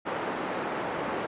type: band-pass noise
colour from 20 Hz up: pink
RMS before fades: -32 dBFS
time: 0.05-1.27 s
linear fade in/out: 20 ms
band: 300 to 1500 Hz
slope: 12 dB/octave
effects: resampled to 8000 Hz